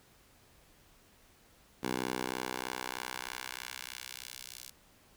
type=tone with high-pass filter sweep; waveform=10% pulse; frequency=63.2 Hz; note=B1; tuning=41 cents sharp; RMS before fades=-40 dBFS; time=1.83-4.7 s; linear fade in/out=5 ms; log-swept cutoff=250 to 4900 Hz; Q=0.72; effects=pink hiss -63 dBFS RMS until 5.16 s